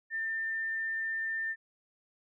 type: tone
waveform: sine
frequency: 1796 Hz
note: A6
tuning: 35 cents sharp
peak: -31 dBFS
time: 0.1-1.56 s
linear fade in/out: 50 ms
effects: none